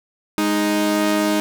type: tone pair together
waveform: sawtooth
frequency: 207.7 / 311.2 Hz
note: G#3 / D#4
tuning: 0 / 0 cents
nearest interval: perfect fifth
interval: 700 cents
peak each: -18 / -14 dBFS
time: 0.38-1.4 s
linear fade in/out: 0 ms
effects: none